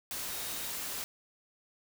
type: tone in noise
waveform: sine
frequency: 3749 Hz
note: A#7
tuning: 9 cents sharp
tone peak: -49 dBFS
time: 0.3-0.69 s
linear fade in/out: 0 ms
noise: white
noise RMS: -38 dBFS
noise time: 0.11-1.04 s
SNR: -14 dB
effects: none